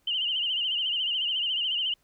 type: tone with vibrato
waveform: sine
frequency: 2960 Hz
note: F#7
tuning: in tune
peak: -25 dBFS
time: 0.07-1.94 s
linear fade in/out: 5 ms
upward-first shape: sine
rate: 14 Hz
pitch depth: 95 cents each way
effects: pink hiss -69 dBFS RMS until 2.03 s